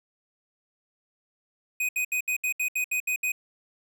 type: tone bursts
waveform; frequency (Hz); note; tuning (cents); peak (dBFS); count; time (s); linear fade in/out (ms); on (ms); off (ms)
square; 2498; D#7; +6; -25; 10; 1.8-3.32; 5; 89; 70
effects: none